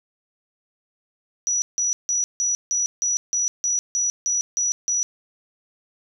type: tone bursts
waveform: sine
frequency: 5870 Hz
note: F#8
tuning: 15 cents flat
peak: -19 dBFS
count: 12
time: 1.47-5.03 s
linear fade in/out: 0 ms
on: 150 ms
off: 160 ms
effects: none